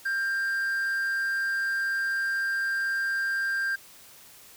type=tone with amplitude modulation; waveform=triangle; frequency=1589 Hz; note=G6; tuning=23 cents sharp; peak=-22 dBFS; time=0.05-3.76 s; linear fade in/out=10 ms; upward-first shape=sine; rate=221 Hz; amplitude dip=30%; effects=white hiss -51 dBFS RMS until 4.56 s